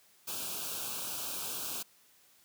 white band-stop noise, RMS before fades -38 dBFS, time 0.27-1.83 s, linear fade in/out 10 ms, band 1600 to 2400 Hz, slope 96 dB/octave, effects white hiss -64 dBFS RMS until 2.44 s + high-pass 100 Hz 12 dB/octave

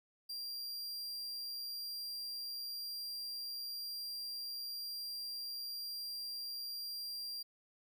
45% pulse tone, 4757 Hz, D8, 21 cents sharp, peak -40 dBFS, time 0.29-7.43 s, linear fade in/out 10 ms, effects none

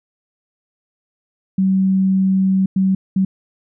sine tone bursts at uneven times, 190.6 Hz, G3, 48 cents flat, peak -12 dBFS, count 3, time 1.58-2.66 / 2.76-2.95 / 3.16-3.25 s, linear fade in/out 5 ms, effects none

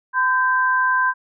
sine tone pair together, 1016.8 / 1568 Hz, C6 / G6, -50 / 0 cents, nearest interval perfect fifth, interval 750 cents, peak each -18 dBFS, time 0.13-1.14 s, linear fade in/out 50 ms, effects none

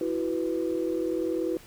sine chord, E suspended second, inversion none, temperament equal, 329.6 / 370 / 493.9 Hz, E4 / F#4 / B4, 0 / 0 / 0 cents, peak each -28 / -30 / -31 dBFS, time 0.01-1.57 s, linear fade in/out 2 ms, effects tanh soft clip ceiling -17 dBFS + pink hiss -51 dBFS RMS until 1.66 s

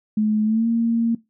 sine tone with pitch glide, 214 to 230.7 Hz, A3 to A#3, -48 to -18 cents, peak -16 dBFS, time 0.17-1.15 s, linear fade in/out 5 ms, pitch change +130 cents, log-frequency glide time 0.44-0.67 s, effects noise-tail reverb RT60 0.2 s tail -20 dB re dry

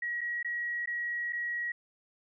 sine tone with dropouts, 1908 Hz, A#6, 40 cents sharp, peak -31 dBFS, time 0.02-1.72 s, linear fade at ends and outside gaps 5 ms, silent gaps 0.209-0.213 / 0.429-0.446 / 0.859-0.873 / 1.325-1.33 s, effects none

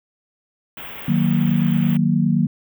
white band-stop noise, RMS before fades -34 dBFS, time 0.77-1.97 s, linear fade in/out 2 ms, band 3400 to 16000 Hz, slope 96 dB/octave
sine chord, D# minor, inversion none, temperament equal, 155.56 / 185 / 233.1 Hz, D#3 / F#3 / A#3, 0 / 0 / 0 cents, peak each -19 dBFS, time 1.08-2.47 s, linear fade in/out 5 ms
effects none

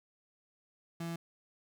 35% pulse tone, 167.8 Hz, E3, 31 cents sharp, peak -35 dBFS, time 1-1.16 s, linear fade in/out 5 ms, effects none

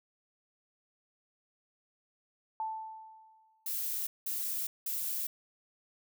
sine tone with exponential decay, 880 Hz, A5, in tune, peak -31 dBFS, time 2.6-3.66 s, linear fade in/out 1 ms, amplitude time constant 230 ms
violet noise bursts, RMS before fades -35 dBFS, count 3, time 3.66-5.27 s, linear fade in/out 5 ms, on 410 ms, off 190 ms
effects none

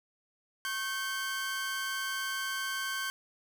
sawtooth tone pair together, 1093 / 1548.5 Hz, C#6 / G6, -25 / -22 cents, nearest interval tritone, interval 603 cents, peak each -35 / -30 dBFS, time 0.65-3.1 s, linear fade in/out 0 ms, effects 11-bit

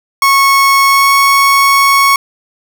30% pulse tone with pitch glide, 1100 to 1106.4 Hz, C#6 to C#6, -14 to -4 cents, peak -3 dBFS, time 0.22-2.16 s, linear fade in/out 2 ms, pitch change +10 cents, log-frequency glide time 0.87-1.11 s, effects none

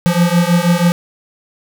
square beating tone pair, 170.6 / 176.8 Hz, F3 / F3, -40 / +22 cents, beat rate 6.2 Hz, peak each -14 dBFS, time 0.06-0.92 s, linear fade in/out 0 ms, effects 8-bit

